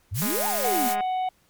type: exponential two-way sweep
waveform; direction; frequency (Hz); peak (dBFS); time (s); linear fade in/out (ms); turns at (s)
sine; up then down; 84 to 898 to 216.6; -26; 0.11-0.9; 20; 0.47
type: noise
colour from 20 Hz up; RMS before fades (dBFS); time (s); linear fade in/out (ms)
blue; -28; 0.14-0.96; 50
type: click train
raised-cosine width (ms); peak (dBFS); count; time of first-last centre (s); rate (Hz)
0.5; -19; 164; 0.22-1.007; 207
type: harmonic tone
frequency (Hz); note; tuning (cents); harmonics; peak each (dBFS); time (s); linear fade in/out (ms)
743; F#5; +7; 1 / 3 / 4 / 5; -23 / -43 / -46 / -48; 0.64-1.29; 5
effects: pink hiss -63 dBFS RMS until 1.49 s + MP3 96 kbps